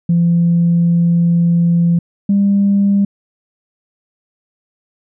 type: tone pair in turn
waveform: sine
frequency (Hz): 170.6 / 199.77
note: F3 / G3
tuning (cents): -40 / +33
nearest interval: minor third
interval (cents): 273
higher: second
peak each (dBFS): -8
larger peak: neither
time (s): 0.09-1.99 / 2.29-3.05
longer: first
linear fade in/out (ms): 5
effects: tanh soft clip ceiling -5 dBFS